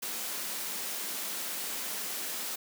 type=high-pass noise; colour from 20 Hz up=white; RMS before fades=-36 dBFS; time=0.02-2.56 s; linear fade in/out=10 ms; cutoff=170 Hz; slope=96 dB/octave; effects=none